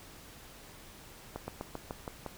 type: slowing click train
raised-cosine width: 1 ms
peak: -23 dBFS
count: 7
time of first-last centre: 1.36-2.263 s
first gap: 120 ms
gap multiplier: 1.09
effects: pink hiss -52 dBFS RMS until 2.37 s